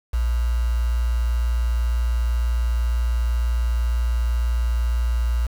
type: tone with quantisation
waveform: sine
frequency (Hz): 59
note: A#1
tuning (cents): +22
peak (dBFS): -18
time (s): 0.13-5.47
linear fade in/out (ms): 10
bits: 6
effects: none